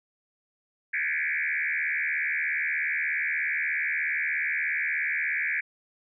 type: tone with frequency modulation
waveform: sine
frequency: 1975.5 Hz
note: B6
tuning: in tune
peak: -25 dBFS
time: 0.93-5.61 s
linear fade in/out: 10 ms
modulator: 76.8 Hz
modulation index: 4.8
effects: none